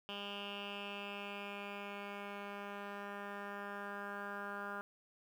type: tone with low-pass filter sweep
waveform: 10% pulse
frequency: 202 Hz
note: G#3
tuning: 48 cents flat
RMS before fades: -45 dBFS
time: 0.09-4.81 s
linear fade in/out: 0 ms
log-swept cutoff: 3000 to 1500 Hz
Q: 5.9
effects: 11-bit